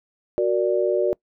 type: chord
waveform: sine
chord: Gb augmented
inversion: none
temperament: equal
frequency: 370 / 466.2 / 587.3 Hz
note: Gb4 / Bb4 / D5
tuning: 0 / 0 / 0 cents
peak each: -21 / -24 / -22 dBFS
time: 0.38-1.13 s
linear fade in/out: 0 ms
effects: noise-tail reverb RT60 0.1 s tail -25 dB re dry